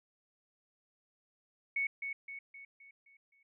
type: tone with echo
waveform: sine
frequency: 2217 Hz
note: C#7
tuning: in tune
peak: -30 dBFS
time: 1.76-1.87 s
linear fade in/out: 5 ms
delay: 260 ms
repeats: 6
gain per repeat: -6 dB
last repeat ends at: 3.43 s
effects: none